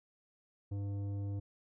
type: tone with tanh clipping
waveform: triangle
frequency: 100.2 Hz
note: G2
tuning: 38 cents sharp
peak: -37 dBFS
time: 0.71-1.4 s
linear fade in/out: 10 ms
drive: 15 dB
effects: none